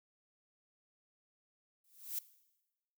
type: noise with exponential growth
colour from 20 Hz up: violet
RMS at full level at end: -35 dBFS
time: 1.84-2.19 s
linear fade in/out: 5 ms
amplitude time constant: 74 ms
effects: noise-tail reverb RT60 1.0 s tail -18 dB re dry